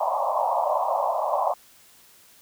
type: band-pass noise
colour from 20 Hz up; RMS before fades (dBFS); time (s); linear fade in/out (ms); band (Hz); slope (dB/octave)
pink; -24; 0-1.54; 5; 560 to 1100; 96
effects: white hiss -54 dBFS RMS until 2.41 s